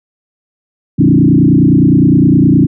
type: tone with frequency modulation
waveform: sine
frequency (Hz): 220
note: A3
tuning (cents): 0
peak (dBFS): -4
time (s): 0.98-2.67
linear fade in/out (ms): 20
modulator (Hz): 29.7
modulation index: 3.2
effects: none